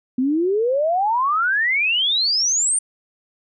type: exponential sweep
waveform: sine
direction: up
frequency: 246.9 to 9170 Hz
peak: -16 dBFS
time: 0.18-2.79 s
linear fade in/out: 5 ms
effects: none